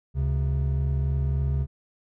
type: tone pair together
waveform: triangle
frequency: 71.4 / 134.79 Hz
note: D2 / C#3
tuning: -48 / -48 cents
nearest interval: major seventh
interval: 1100 cents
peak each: -22 / -24 dBFS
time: 0.14-1.67 s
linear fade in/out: 50 ms
effects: none